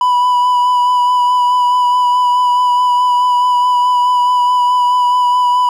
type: tone with vibrato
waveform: triangle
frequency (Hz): 987.8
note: B5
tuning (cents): 0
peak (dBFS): -7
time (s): 0.01-5.69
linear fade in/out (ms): 2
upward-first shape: sine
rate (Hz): 4.7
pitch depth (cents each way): 17
effects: none